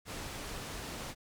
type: low-pass noise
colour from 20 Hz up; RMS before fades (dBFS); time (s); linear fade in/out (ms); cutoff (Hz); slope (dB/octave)
pink; -42; 0.05-1.15; 50; 10000; 12
effects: none